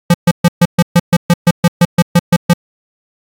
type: tone bursts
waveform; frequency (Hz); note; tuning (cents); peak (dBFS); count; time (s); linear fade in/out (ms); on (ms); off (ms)
square; 173; F3; -16; -5; 15; 0.1-2.535; 5; 41; 130
effects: AAC 64 kbps